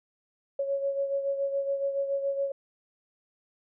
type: beating tone pair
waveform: sine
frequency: 553 / 560.1 Hz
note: C#5 / C#5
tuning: -4 / +18 cents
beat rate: 7.1 Hz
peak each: -27 / -35 dBFS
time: 0.59-2.52 s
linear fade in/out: 5 ms
effects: none